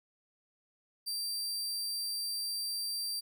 sawtooth tone, 4699 Hz, D8, in tune, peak -31 dBFS, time 1.06-3.21 s, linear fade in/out 20 ms, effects none

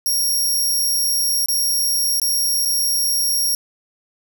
15% pulse tone with dropouts, 5588 Hz, F8, in tune, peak -11 dBFS, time 0.06-3.55 s, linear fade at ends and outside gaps 1 ms, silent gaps 1.46-1.485 / 2.199-2.217 / 2.651-2.656 s, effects none

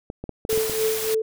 clicks, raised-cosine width 2 ms, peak -18 dBFS, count 7, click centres 0.101 / 0.24 / 0.293 / 0.451 / 0.529 / 0.576 / 0.697 s
sine tone with tremolo, 440 Hz, A4, in tune, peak -18 dBFS, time 0.49-1.22 s, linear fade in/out 5 ms, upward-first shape triangle, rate 3.4 Hz, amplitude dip 80%
white noise, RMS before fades -29 dBFS, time 0.49-1.15 s, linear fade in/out 10 ms
effects none

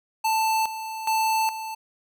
square tone with tremolo, 883 Hz, A5, 6 cents sharp, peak -21 dBFS, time 0.24-1.75 s, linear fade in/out 10 ms, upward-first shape square, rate 1.2 Hz, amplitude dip 70%, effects none

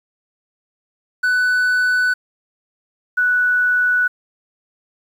triangle / sine tone pair in turn, 1493 / 1479.3 Hz, F#6 / F#6, +15 / -1 cents, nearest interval unison, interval 16 cents, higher first, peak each -12 / -13 dBFS, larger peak first, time 1.23-2.14 / 3.17-4.08 s, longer neither, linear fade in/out 10 ms, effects 8-bit

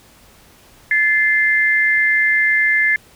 sine tone pair together, 1737 / 2085 Hz, A6 / C7, -23 / -7 cents, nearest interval minor third, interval 316 cents, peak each -15 dBFS, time 0.91-2.96 s, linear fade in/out 2 ms, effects pink hiss -48 dBFS RMS until 3.15 s

